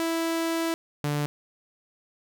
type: tone pair in turn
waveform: sawtooth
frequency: 329.6 / 146.82 Hz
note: E4 / D3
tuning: 0 / 0 cents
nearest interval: octave + major second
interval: 1400 cents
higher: first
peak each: -21 / -21 dBFS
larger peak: neither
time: 0-0.74 / 1.04-1.26 s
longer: first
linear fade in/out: 0 ms
effects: none